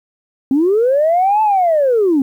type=linear two-way sweep; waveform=sine; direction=up then down; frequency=255.6 to 880 to 255.6 Hz; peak=-9 dBFS; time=0.51-2.22 s; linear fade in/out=2 ms; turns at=1.42 s; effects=tanh soft clip ceiling -6 dBFS + 8-bit